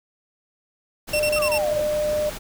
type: noise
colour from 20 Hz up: pink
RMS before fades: -34 dBFS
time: 1.07-2.39 s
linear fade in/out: 20 ms
type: tone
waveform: sine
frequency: 602 Hz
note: D5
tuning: 43 cents sharp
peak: -20 dBFS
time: 1.13-2.3 s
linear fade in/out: 10 ms
type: tone bursts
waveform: sawtooth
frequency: 2707 Hz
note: E7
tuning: 45 cents sharp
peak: -19 dBFS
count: 5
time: 1.13-1.581 s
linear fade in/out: 5 ms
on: 67 ms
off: 29 ms
type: exponential sweep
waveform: sine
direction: down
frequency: 1300 to 531 Hz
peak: -28 dBFS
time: 1.36-1.81 s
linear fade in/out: 5 ms
effects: none